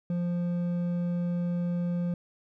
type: tone with hard clipping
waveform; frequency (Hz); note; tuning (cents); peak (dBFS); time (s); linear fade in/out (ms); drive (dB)
triangle; 174.61; F3; 0; -28; 0.1-2.14; 2; 9
effects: none